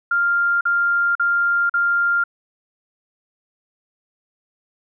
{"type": "tone bursts", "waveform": "sine", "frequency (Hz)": 1396.9, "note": "F6", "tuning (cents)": 0, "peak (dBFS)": -15, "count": 4, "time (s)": [0.11, 2.239], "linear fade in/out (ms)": 5, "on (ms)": 500, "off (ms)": 43, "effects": []}